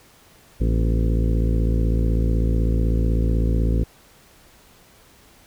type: harmonic tone with a mistuned harmonic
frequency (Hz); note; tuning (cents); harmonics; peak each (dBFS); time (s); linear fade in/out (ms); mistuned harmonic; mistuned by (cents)
56; A1; +31; 1 / 2 / 3 / 4 / 5 / 6 / 7 / 8 / 9; -18 / -24 / -28 / -30 / -32 / -34 / -35 / -36 / -37; 0.6-3.84; 10; 4; +92
effects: pink hiss -52 dBFS RMS until 5.46 s